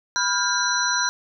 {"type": "tone cluster", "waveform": "sine", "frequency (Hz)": [987, 1414, 1593, 4059, 5860], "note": ["B5", "F6", "G6", "B7", "F#8"], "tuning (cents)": [-1, 21, 27, 47, -18], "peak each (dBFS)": -26, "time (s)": [0.16, 1.09], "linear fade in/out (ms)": 0, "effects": []}